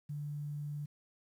sine tone with quantisation, 146.83 Hz, D3, in tune, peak -37 dBFS, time 0.09-0.86 s, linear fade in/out 10 ms, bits 11, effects none

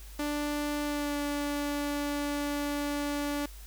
sawtooth tone with pitch glide, 293.7 to 289.3 Hz, D4 to D4, 0 to -26 cents, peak -26 dBFS, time 0.19-3.46 s, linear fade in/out 5 ms, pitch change -26 cents, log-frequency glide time 0.84-1.17 s, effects added 50 Hz sine -44 dBFS peak until 3.66 s + white hiss -53 dBFS RMS until 3.66 s

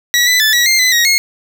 20% pulse tone with pitch steps, 1933 / 1994 / 1743 / 1928 / 2106 / 2016 / 1889 / 2161 Hz, B6 / B6 / A6 / B6 / C7 / B6 / A#6 / C#7, -38 / +16 / -17 / -42 / +11 / +35 / +22 / -45 cents, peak -4 dBFS, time 0.14-1.18 s, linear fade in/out 0 ms, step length 130 ms, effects none

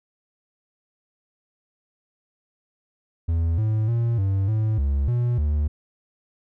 triangle tone with pitch steps, 82.9 / 108.8 / 117.1 / 97.2 / 109 / 69.6 / 120.9 / 74.3 Hz, E2 / A2 / A#2 / G2 / A2 / C#2 / B2 / D2, +10 / -19 / +8 / -14 / -16 / +8 / -36 / +21 cents, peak -17 dBFS, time 3.28-5.68 s, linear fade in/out 10 ms, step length 300 ms, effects none

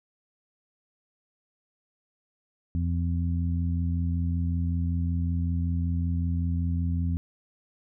harmonic tone, 85.3 Hz, F2, 40 cents flat, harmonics 1 / 2 / 3, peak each -25 / -31 / -35 dBFS, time 2.75-7.17 s, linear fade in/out 0 ms, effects none

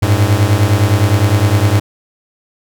45% pulse beating tone pair, 98 / 107.8 Hz, G2 / A2, 0 / -35 cents, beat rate 9.8 Hz, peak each -12 dBFS, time 0.02-1.8 s, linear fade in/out 10 ms, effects none

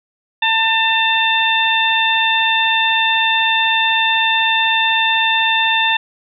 harmonic tone, 896 Hz, A5, 31 cents sharp, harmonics 1 / 2 / 3 / 4, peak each -18 / -18 / -18 / -18 dBFS, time 0.42-5.97 s, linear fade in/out 5 ms, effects none

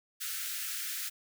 white high-pass noise, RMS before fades -37 dBFS, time 0.2-1.1 s, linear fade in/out 20 ms, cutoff 1300 Hz, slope 96 dB/octave, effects none

